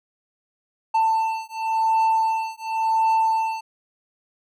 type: beating tone pair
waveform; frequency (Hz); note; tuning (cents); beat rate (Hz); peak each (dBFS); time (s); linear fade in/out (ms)
triangle; 890 / 890.92; A5 / A5; +20 / +21; 0.92; -20; 0.94-3.61; 10
effects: none